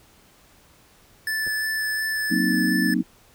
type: tone with vibrato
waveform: square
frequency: 1747 Hz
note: A6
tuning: 13 cents flat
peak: -24 dBFS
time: 1.27-2.94 s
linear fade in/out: 2 ms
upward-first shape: sine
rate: 2.8 Hz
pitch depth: 8 cents each way
type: clicks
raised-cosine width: 2 ms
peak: -28 dBFS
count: 2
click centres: 1.467 / 1.476 s
type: chord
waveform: sine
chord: C half-diminished seventh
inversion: second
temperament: equal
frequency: 185 / 233.1 / 261.6 / 311.1 Hz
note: Gb3 / Bb3 / C4 / Eb4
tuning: 0 / 0 / 0 / 0 cents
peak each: -25 dBFS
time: 2.3-3.03 s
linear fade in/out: 20 ms
effects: pink hiss -55 dBFS RMS until 3.34 s